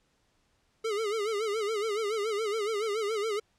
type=tone with vibrato; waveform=square; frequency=426.6 Hz; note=G#4; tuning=46 cents sharp; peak=-29 dBFS; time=0.84-3.4 s; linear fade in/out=10 ms; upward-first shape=sine; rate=7.1 Hz; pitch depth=110 cents each way; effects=pink hiss -71 dBFS RMS until 3.58 s + low-pass 8000 Hz 12 dB/octave